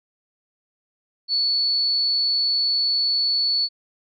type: tone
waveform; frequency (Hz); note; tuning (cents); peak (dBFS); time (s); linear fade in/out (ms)
sine; 4435; C#8; 0; -18; 1.28-3.69; 50
effects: none